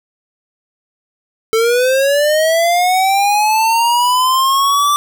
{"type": "linear sweep", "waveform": "square", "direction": "up", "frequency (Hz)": [440, 1174.7], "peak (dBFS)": -11, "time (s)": [1.53, 4.96], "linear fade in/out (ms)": 0, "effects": []}